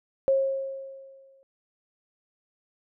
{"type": "tone with exponential decay", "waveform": "sine", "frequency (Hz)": 540, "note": "C#5", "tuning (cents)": -45, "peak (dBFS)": -17, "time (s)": [0.28, 1.43], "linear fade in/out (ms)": 0, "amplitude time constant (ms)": 250, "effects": []}